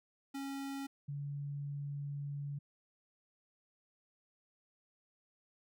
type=tone pair in turn; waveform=square / sine; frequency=275 / 142.76 Hz; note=C#4 / D3; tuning=-14 / -49 cents; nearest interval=major seventh; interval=1135 cents; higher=first; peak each=-40 / -38 dBFS; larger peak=second; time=0.34-0.87 / 1.08-2.59 s; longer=second; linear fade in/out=10 ms; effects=none